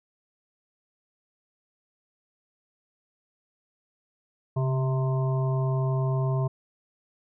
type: harmonic tone with a mistuned harmonic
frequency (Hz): 130.81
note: C3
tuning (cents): 0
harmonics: 1 / 3 / 5 / 7 / 8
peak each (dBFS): -23 / -34 / -35 / -41 / -39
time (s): 4.56-6.48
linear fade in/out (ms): 10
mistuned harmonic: 1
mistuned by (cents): +37
effects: none